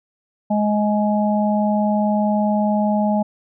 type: harmonic tone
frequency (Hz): 209.6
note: G#3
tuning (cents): +16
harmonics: 1 / 3 / 4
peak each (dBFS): -17 / -22 / -23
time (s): 0.5-3.23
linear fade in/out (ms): 10
effects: none